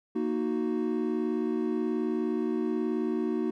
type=chord; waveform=triangle; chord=D# minor; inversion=second; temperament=equal; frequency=233.1 / 311.1 / 370 Hz; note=A#3 / D#4 / F#4; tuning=0 / 0 / 0 cents; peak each=-29 dBFS; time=0.15-3.51 s; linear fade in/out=10 ms; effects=none